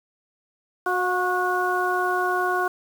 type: harmonic tone with a mistuned harmonic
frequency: 365.3 Hz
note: F#4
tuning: 22 cents flat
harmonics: 1 / 2 / 3 / 4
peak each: -26 / -26 / -26 / -26 dBFS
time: 0.86-2.68 s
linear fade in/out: 5 ms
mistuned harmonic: 2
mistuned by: -24 cents
effects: 7-bit